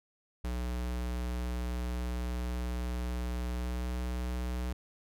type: tone with pitch glide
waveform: square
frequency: 60.9 to 61.54 Hz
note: B1 to B1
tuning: -24 to -5 cents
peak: -33 dBFS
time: 0.44-4.73 s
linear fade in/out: 5 ms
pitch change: +19 cents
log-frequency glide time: 3.57-3.85 s
effects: none